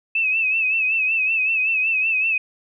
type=tone with vibrato; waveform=sine; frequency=2596 Hz; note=E7; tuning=27 cents flat; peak=-17 dBFS; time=0.15-2.38 s; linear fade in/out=5 ms; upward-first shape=sine; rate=5.3 Hz; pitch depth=64 cents each way; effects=none